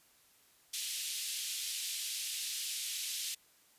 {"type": "band-pass noise", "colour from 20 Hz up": "pink", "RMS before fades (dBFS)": -39, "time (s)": [0.73, 3.35], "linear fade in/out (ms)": 10, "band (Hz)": [2900, 13000], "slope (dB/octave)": 24, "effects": ["white hiss -66 dBFS RMS until 3.78 s", "resampled to 32000 Hz"]}